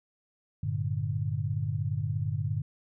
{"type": "chord", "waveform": "sine", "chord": "G minor", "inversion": "none", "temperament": "equal with one note detuned", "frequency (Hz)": [98, 114.94, 146.83], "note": ["G2", "Bb2", "D3"], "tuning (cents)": [0, -24, 0], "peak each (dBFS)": -32, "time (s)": [0.63, 2.62], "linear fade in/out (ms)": 5, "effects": []}